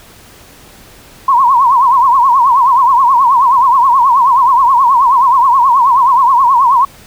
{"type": "tone with vibrato", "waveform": "sine", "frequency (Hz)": 1019, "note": "C6", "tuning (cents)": -46, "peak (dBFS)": -5, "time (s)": [1.28, 6.85], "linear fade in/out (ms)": 5, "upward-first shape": "triangle", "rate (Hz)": 9.4, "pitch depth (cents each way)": 180, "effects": ["pink hiss -39 dBFS RMS until 7.06 s"]}